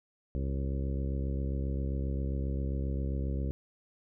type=harmonic tone with a mistuned harmonic; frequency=67.5 Hz; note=C#2; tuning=45 cents flat; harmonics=1 / 2 / 3 / 4 / 5 / 6 / 7 / 8; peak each=-31 / -37 / -41 / -43 / -45 / -47 / -48 / -49 dBFS; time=0.35-3.51 s; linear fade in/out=0 ms; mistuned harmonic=8; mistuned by=+27 cents; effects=none